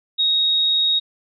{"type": "tone", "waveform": "sine", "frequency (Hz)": 3763, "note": "A#7", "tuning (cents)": 16, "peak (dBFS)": -15, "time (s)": [0.18, 1], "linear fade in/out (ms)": 20, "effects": []}